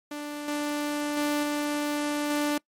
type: tone with level steps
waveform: sawtooth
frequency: 294.2 Hz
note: D4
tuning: 3 cents sharp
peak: -29 / -23 / -20 / -22 / -20 dBFS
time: 0.11-2.58 s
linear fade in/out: 5 ms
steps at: 0.48 / 1.17 / 1.43 / 2.3 s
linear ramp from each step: 2 ms
effects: noise-tail reverb RT60 0.1 s tail -23 dB re dry + MP3 64 kbps